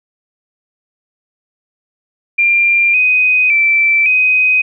sine tone with pitch steps, 2386 / 2503 / 2332 / 2511 Hz, D7 / D#7 / D7 / D#7, +27 / +10 / -13 / +15 cents, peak -8 dBFS, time 2.38-4.62 s, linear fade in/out 10 ms, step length 560 ms, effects none

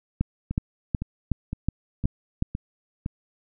two click trains, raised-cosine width 5 ms, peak -10 / -16 dBFS, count 7 / 6, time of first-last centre 0.21-2.424 / 0.51-3.061 s, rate 2.71 / 1.96 Hz, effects none

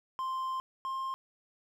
triangle tone pair in turn, 1046.5 / 1059.9 Hz, C6 / C6, 0 / +22 cents, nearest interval unison, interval 22 cents, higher second, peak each -30 / -31 dBFS, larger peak first, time 0.19-0.6 / 0.85-1.14 s, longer first, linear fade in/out 0 ms, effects 12-bit

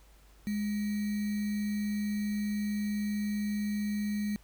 sine tone with sample-and-hold, 207.7 Hz, G#3, in tune, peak -29 dBFS, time 0.47-4.36 s, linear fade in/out 0 ms, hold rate 2100 Hz, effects added 50 Hz sine -56 dBFS peak until 4.43 s + pink hiss -63 dBFS RMS until 4.43 s

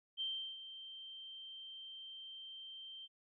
sine tone with ADSR envelope, 3136 Hz, G7, in tune, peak -36 dBFS, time 0.17-3.08 s, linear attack 38 ms, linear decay 360 ms, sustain -12 dB, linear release 35 ms, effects none

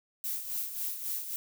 violet noise with tremolo, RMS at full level -33 dBFS, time 0.24-1.36 s, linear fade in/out 0 ms, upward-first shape sine, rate 3.7 Hz, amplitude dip 60%, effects none

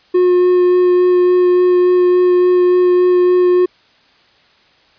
triangle tone with vibrato, 360.1 Hz, F#4, 47 cents flat, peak -6 dBFS, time 0.14-3.66 s, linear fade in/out 10 ms, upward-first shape sine, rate 3.5 Hz, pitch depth 9 cents each way, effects white hiss -51 dBFS RMS until 4.98 s + resampled to 11025 Hz

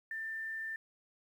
sine tone with quantisation, 1786 Hz, A6, 25 cents sharp, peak -37 dBFS, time 0.11-0.76 s, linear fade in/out 2 ms, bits 11, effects none

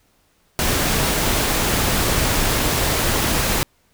pink noise, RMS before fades -19 dBFS, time 0.59-3.63 s, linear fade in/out 0 ms, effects pink hiss -61 dBFS RMS until 3.93 s

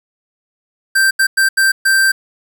square tone bursts at uneven times, 1568 Hz, G6, in tune, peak -10 dBFS, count 5, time 0.95-1.11 / 1.19-1.27 / 1.37-1.49 / 1.57-1.72 / 1.85-2.12 s, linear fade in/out 10 ms, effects 7-bit

